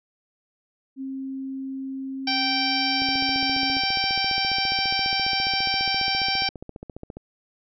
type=tone with pitch glide; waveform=sine; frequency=267.4 to 271.4 Hz; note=C4 to C#4; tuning=+38 to -36 cents; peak=-29 dBFS; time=0.96-3.81 s; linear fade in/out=50 ms; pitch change=+26 cents; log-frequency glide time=2.14-2.77 s
type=harmonic tone; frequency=779 Hz; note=G5; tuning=11 cents flat; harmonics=1 / 2 / 3 / 4 / 5 / 6 / 7; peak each=-28 / -33 / -28 / -30 / -34 / -28 / -28 dBFS; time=2.27-6.49 s; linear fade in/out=5 ms
type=click train; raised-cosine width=2 ms; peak=-23 dBFS; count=62; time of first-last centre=3.02-7.17 s; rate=14.7 Hz
effects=none